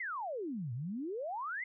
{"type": "exponential two-way sweep", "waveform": "sine", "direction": "down then up", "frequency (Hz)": [2135, 112.4, 2135], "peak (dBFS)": -36, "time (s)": [0, 1.64], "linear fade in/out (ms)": 5, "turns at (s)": 0.73, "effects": []}